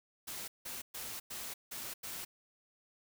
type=noise bursts at uneven times; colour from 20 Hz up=white; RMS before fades=-43 dBFS; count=6; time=0.27-0.48 / 0.65-0.82 / 0.94-1.2 / 1.3-1.54 / 1.71-1.94 / 2.03-2.25 s; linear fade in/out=10 ms; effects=none